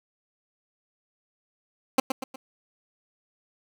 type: tone with echo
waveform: 15% pulse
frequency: 263.2 Hz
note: C4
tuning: 10 cents sharp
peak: -10 dBFS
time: 1.98-2 s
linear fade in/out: 5 ms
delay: 120 ms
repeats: 3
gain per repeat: -7 dB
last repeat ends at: 2.36 s
effects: none